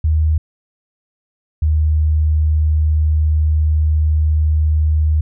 sine tone pair in turn, 78 / 77.15 Hz, D#2 / D#2, +5 / -14 cents, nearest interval unison, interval 19 cents, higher first, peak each -11 dBFS, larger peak neither, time 0.04-0.38 / 1.62-5.21 s, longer second, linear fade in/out 5 ms, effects none

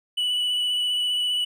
triangle tone with vibrato, 2960 Hz, F#7, in tune, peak -20 dBFS, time 0.17-1.45 s, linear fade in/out 10 ms, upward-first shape square, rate 15 Hz, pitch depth 13 cents each way, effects none

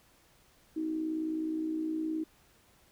sine tone with amplitude modulation, 315.9 Hz, D#4, 26 cents sharp, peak -28 dBFS, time 0.76-2.24 s, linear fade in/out 10 ms, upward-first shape sine, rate 59.2 Hz, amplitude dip 55%, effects pink hiss -64 dBFS RMS until 2.91 s

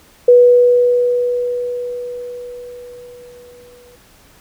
sine tone with exponential decay, 489.3 Hz, B4, 16 cents flat, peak -3 dBFS, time 0.28-3.96 s, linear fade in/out 5 ms, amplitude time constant 800 ms, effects pink hiss -48 dBFS RMS until 4.4 s

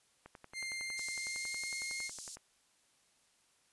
click train, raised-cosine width 0.5 ms, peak -35 dBFS, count 24, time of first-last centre 0.26-2.37 s, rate 10.9 Hz
sawtooth tone with pitch glide, 2103 to 2137 Hz, C7 to C7, +8 to +36 cents, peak -35 dBFS, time 0.53-2.11 s, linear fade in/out 50 ms, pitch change +28 cents, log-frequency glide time 1.09-1.74 s
pink band-pass noise, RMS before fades -48 dBFS, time 0.97-2.36 s, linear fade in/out 10 ms, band 5400 to 9500 Hz, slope 24 dB/octave
effects white hiss -71 dBFS RMS until 3.72 s + resampled to 24000 Hz

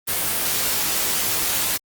white noise with comb filter, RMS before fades -22 dBFS, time 0.07-1.78 s, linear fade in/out 20 ms, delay 19 ms, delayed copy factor +0.5, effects Opus 32 kbps

